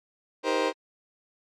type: chord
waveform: 30% pulse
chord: C minor seventh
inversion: first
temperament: just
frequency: 314 / 392.4 / 470.9 / 523.3 Hz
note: Eb4 / G4 / Bb4 / C5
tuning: +16 / +2 / +18 / 0 cents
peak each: -28 / -28 / -26 / -25 dBFS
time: 0.43-0.73 s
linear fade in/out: 50 ms
effects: low-pass 5000 Hz 12 dB/octave + MP3 64 kbps